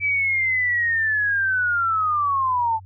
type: linear sweep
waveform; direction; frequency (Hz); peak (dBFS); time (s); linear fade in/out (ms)
sine; down; 2316 to 869; -18; 0-2.8; 50
effects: added 94 Hz sine -40 dBFS peak until 2.85 s